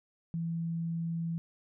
sine tone, 166.4 Hz, E3, 17 cents sharp, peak -31 dBFS, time 0.34-1.38 s, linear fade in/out 0 ms, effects none

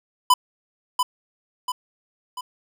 square tone with echo, 1000 Hz, B5, 21 cents sharp, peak -12 dBFS, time 0.3-0.34 s, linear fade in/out 5 ms, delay 690 ms, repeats 3, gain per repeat -6 dB, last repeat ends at 2.41 s, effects none

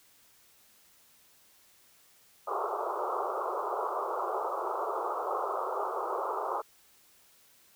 white band-pass noise, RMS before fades -33 dBFS, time 2.47-6.62 s, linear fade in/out 10 ms, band 360 to 1300 Hz, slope 96 dB/octave, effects white hiss -62 dBFS RMS until 7.75 s

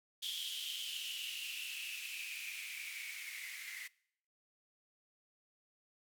violet noise with band-pass filter sweep, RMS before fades -44 dBFS, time 0.22-3.88 s, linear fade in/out 10 ms, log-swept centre 3300 to 2000 Hz, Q 9.7, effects noise-tail reverb RT60 0.7 s tail -23 dB re dry

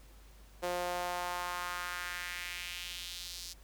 sawtooth tone with high-pass filter sweep, 177.3 Hz, F3, 26 cents sharp, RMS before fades -39 dBFS, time 0.62-3.54 s, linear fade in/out 20 ms, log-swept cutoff 500 to 5000 Hz, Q 2.1, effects added 50 Hz sine -54 dBFS peak until 3.63 s + pink hiss -62 dBFS RMS until 3.63 s

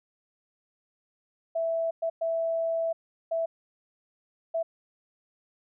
sine tone bursts at uneven times, 659.3 Hz, E5, in tune, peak -25 dBFS, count 5, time 1.55-1.91 / 2.02-2.1 / 2.21-2.93 / 3.31-3.46 / 4.54-4.63 s, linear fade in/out 10 ms, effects none

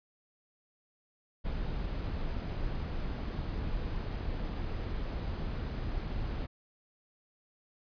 brown noise, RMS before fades -35 dBFS, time 1.44-6.47 s, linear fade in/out 20 ms, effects resampled to 11025 Hz

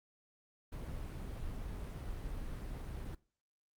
brown noise, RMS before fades -42 dBFS, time 0.72-3.15 s, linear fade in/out 5 ms, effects noise-tail reverb RT60 0.4 s tail -22 dB re dry + Opus 32 kbps

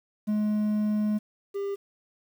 triangle tone pair in turn, 211.3 / 398.9 Hz, G#3 / G4, +30 / +30 cents, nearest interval major seventh, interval 1100 cents, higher second, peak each -21 / -26 dBFS, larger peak first, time 0.27-1.19 / 1.54-1.76 s, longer first, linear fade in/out 20 ms, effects 9-bit

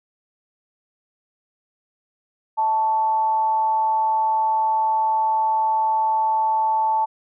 sine tone with amplitude modulation, 880 Hz, A5, in tune, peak -15 dBFS, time 2.57-7.06 s, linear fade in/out 20 ms, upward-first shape sine, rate 236 Hz, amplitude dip 40%, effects none

